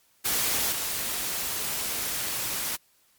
white noise with level steps, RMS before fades -26 / -30 dBFS, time 0.24-2.77 s, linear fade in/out 20 ms, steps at 0.72 s, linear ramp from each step 2 ms, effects white hiss -64 dBFS RMS until 3.18 s + MP3 96 kbps

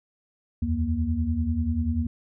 sine tone cluster, 76.9 / 87.1 / 236 Hz, D#2 / F2 / A#3, -20 / -4 / +22 cents, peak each -27 dBFS, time 0.62-2.07 s, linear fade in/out 5 ms, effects none

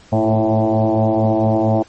sine tone with frequency modulation, 217.8 Hz, A3, 17 cents flat, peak -12 dBFS, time 0.12-1.83 s, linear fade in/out 10 ms, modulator 110 Hz, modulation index 5.1, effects pink hiss -47 dBFS RMS until 1.88 s + MP3 32 kbps

